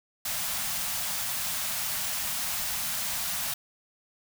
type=band-stop noise; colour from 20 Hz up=white; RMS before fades=-31 dBFS; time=0.25-3.54 s; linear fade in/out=5 ms; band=240 to 590 Hz; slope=48 dB/octave; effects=none